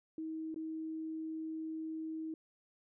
sine tone with dropouts, 318.3 Hz, D#4, 39 cents sharp, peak -38 dBFS, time 0.18-2.34 s, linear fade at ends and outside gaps 2 ms, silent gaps 0.544-0.56 s, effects none

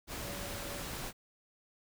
sine tone in noise, 570 Hz, C#5, 48 cents sharp, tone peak -48 dBFS, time 0.21-0.86 s, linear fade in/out 50 ms, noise pink, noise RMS -41 dBFS, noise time 0.07-1.13 s, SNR -10 dB, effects none

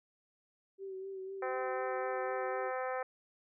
sine tone with vibrato, 383.7 Hz, G4, 37 cents flat, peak -40 dBFS, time 0.78-2.72 s, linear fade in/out 50 ms, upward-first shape sine, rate 4 Hz, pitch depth 30 cents each way
harmonic tone, 257.2 Hz, C4, 30 cents flat, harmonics 2 / 3 / 4 / 5 / 6 / 7 / 8 / 9, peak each -37 / -40 / -45 / -43 / -48 / -46 / -53 / -54 dBFS, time 1.42-3.03 s, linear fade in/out 5 ms
effects none

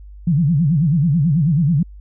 sine tone with vibrato, 155.56 Hz, D#3, in tune, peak -12 dBFS, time 0.27-1.83 s, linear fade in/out 5 ms, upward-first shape sine, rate 9.2 Hz, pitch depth 240 cents each way, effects added 50 Hz sine -35 dBFS peak until 2 s

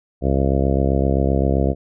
harmonic tone, 67.7 Hz, C#2, 40 cents flat, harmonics 1 / 2 / 3 / 4 / 5 / 6 / 7 / 8 / 9 / 10, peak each -19 / -22 / -24 / -25 / -26 / -27 / -27 / -28 / -29 / -29 dBFS, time 0.21-1.75 s, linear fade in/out 50 ms, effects none

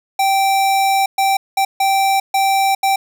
square tone bursts at uneven times, 780 Hz, G5, 9 cents flat, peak -13 dBFS, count 6, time 0.19-1.06 / 1.18-1.37 / 1.57-1.65 / 1.8-2.2 / 2.34-2.75 / 2.83-2.96 s, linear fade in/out 5 ms, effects none

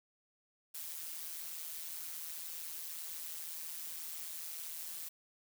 blue noise with amplitude modulation, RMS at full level -41 dBFS, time 0.74-5.09 s, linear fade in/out 10 ms, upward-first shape sine, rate 162 Hz, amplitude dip 70%, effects none

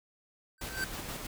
square tone with exponential growth, 1551 Hz, G6, 19 cents flat, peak -29 dBFS, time 0.58-0.84 s, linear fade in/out 1 ms, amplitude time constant 56 ms
pink noise with tremolo, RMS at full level -39 dBFS, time 0.61-1.27 s, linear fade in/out 5 ms, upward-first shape square, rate 6.3 Hz, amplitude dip 30%
effects none

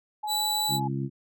sine tone with vibrato, 843 Hz, G#5, 26 cents sharp, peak -29 dBFS, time 0.23-0.88 s, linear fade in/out 10 ms, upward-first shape square, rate 5.6 Hz, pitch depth 9 cents each way
sawtooth tone, 3951 Hz, B7, in tune, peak -23 dBFS, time 0.27-0.8 s, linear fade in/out 50 ms
harmonic tone, 68 Hz, C#2, 33 cents flat, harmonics 2 / 3 / 4 / 5, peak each -29 / -34 / -36 / -36 dBFS, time 0.68-1.1 s, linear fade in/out 50 ms
effects none

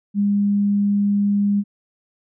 sine tone, 202.8 Hz, G#3, 41 cents flat, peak -15 dBFS, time 0.14-1.64 s, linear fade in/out 50 ms, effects none

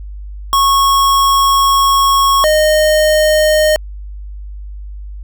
square tone pair in turn, 1100 / 615.4 Hz, C#6 / D#5, -14 / -19 cents, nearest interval minor seventh, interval 1005 cents, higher first, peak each -9 dBFS, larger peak neither, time 0.53-2.44 / 2.44-3.76 s, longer first, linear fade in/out 0 ms, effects added 50 Hz sine -25 dBFS peak until 5.23 s

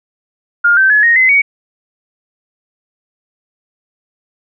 sine tone with pitch steps, 1414 / 1550.9 / 1701.1 / 1865.8 / 2046 / 2245 Hz, F6 / G6 / G#6 / A#6 / C7 / C#7, +21 / -19 / +41 / +1 / -39 / +21 cents, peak -6 dBFS, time 0.64-1.42 s, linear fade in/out 10 ms, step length 130 ms, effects none

